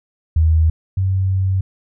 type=tone pair in turn; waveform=sine; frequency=79.9 / 95.02 Hz; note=D#2 / F#2; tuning=+47 / +47 cents; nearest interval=minor third; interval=300 cents; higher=second; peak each=-10 / -14 dBFS; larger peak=first; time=0.36-0.7 / 0.97-1.61 s; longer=second; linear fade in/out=5 ms; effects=none